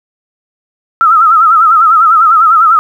sine tone with vibrato, 1300 Hz, E6, 24 cents flat, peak -3 dBFS, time 1.01-2.79 s, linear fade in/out 0 ms, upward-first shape sine, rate 10 Hz, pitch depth 93 cents each way, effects 7-bit

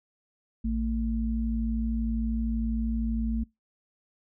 sine tone pair together, 56.38 / 225.5 Hz, A1 / A3, +43 / +43 cents, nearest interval 2 octaves, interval 2400 cents, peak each -28 dBFS, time 0.64-3.44 s, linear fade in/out 10 ms, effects noise-tail reverb RT60 0.2 s tail -25 dB re dry

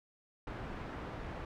pink low-pass noise, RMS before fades -43 dBFS, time 0.47-1.45 s, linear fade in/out 2 ms, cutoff 1700 Hz, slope 12 dB/octave, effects none

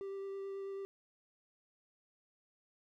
triangle tone with vibrato, 392 Hz, G4, in tune, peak -38 dBFS, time 0.01-0.85 s, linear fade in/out 0 ms, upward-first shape triangle, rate 9.2 Hz, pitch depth 11 cents each way, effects none

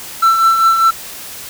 triangle tone with tremolo, 1338 Hz, E6, 25 cents sharp, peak -4 dBFS, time 0.22-0.91 s, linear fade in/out 10 ms, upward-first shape triangle, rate 5 Hz, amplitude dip 55%, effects white hiss -30 dBFS RMS until 1.49 s

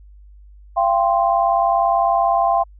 sine chord, F suspended second, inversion none, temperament equal with one note detuned, 684.1 / 784 / 1046.5 Hz, F5 / G5 / C6, -36 / 0 / 0 cents, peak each -17 / -18 / -20 dBFS, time 0.76-2.64 s, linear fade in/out 20 ms, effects added 50 Hz sine -41 dBFS peak until 2.79 s

